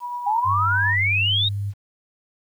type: tone with tremolo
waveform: sine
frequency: 972 Hz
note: B5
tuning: 28 cents flat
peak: -25 dBFS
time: 0-0.96 s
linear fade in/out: 50 ms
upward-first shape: sine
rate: 8.3 Hz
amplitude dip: 30%
type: exponential sweep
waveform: sine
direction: up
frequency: 799 to 3824 Hz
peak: -18 dBFS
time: 0.26-1.49 s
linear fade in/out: 10 ms
type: tone with pitch glide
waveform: sine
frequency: 97.9 to 100.65 Hz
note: G2 to G2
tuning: -2 to +46 cents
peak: -23 dBFS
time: 0.44-1.74 s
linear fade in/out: 50 ms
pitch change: +48 cents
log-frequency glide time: 1.06-1.36 s
effects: 9-bit